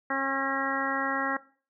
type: harmonic tone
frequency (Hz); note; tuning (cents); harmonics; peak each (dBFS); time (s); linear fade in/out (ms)
271.3; C#4; -37; 1 / 2 / 3 / 4 / 5 / 6 / 7; -34 / -34 / -34 / -34 / -34 / -34 / -34; 0.1-1.37; 5
effects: noise-tail reverb RT60 0.4 s tail -18 dB re dry